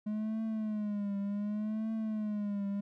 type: tone with vibrato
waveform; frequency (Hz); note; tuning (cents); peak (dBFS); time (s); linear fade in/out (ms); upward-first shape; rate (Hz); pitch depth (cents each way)
triangle; 210.4; G#3; +23; -30; 0.06-2.81; 10; triangle; 0.67; 100
effects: none